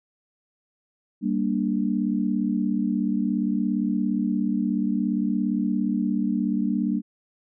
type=chord; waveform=sine; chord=G minor; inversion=none; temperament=equal; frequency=196 / 233.1 / 293.7 Hz; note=G3 / Bb3 / D4; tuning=0 / 0 / 0 cents; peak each=-25 / -25 / -27 dBFS; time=1.21-7.02 s; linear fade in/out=50 ms; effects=none